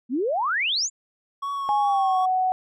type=exponential sweep; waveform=sine; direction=up; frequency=225.2 to 7459 Hz; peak=-21 dBFS; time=0.09-0.9 s; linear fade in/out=50 ms
type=tone with vibrato; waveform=triangle; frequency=1108.7 Hz; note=C#6; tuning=in tune; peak=-24 dBFS; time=1.42-2.26 s; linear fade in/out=10 ms; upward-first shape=triangle; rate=2.6 Hz; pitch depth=27 cents each way
type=tone with pitch glide; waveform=sine; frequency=830.6 to 744.3 Hz; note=G#5 to F#5; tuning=0 to +10 cents; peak=-19 dBFS; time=1.69-2.52 s; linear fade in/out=0 ms; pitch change=-190 cents; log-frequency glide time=1.79-2.17 s
effects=none